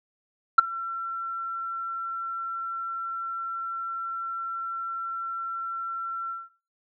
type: tone with ADSR envelope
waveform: sine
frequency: 1353 Hz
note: E6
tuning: 45 cents sharp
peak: -5 dBFS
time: 0.58-6.5 s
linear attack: 8 ms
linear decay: 12 ms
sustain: -24 dB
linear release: 200 ms
effects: noise-tail reverb RT60 0.4 s tail -20 dB re dry + tanh soft clip ceiling -6 dBFS